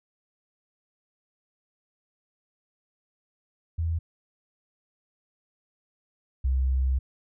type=tone pair in turn; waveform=sine; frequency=82.41 / 65.27 Hz; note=E2 / C2; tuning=0 / -4 cents; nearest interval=major third; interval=404 cents; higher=first; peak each=-24 / -21 dBFS; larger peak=second; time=3.78-3.99 / 6.44-6.99 s; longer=second; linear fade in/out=10 ms; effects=none